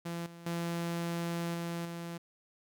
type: tone with level steps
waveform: sawtooth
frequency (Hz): 169.9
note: F3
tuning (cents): -47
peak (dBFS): -32 / -44 / -29 / -31 / -35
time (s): 0.05-2.18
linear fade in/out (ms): 10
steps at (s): 0.26 / 0.46 / 1.54 / 1.85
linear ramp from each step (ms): 5
effects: none